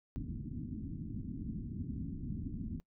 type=low-pass noise; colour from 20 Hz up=white; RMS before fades=-41 dBFS; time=0.16-2.8 s; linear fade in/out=0 ms; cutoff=280 Hz; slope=48 dB/octave; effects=noise-tail reverb RT60 0.1 s tail -22 dB re dry